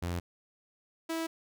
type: tone pair in turn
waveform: sawtooth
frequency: 87.2 / 326.7 Hz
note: F2 / E4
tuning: -2 / -15 cents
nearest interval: octave + major seventh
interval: 2287 cents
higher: second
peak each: -28 dBFS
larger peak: neither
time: 0.02-0.2 / 1.09-1.27 s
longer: neither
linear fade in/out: 10 ms
effects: none